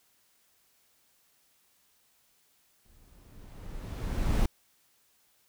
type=noise with exponential growth; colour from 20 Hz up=brown; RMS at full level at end=-23 dBFS; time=2.85-4.46 s; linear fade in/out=5 ms; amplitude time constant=350 ms; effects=white hiss -68 dBFS RMS until 5.48 s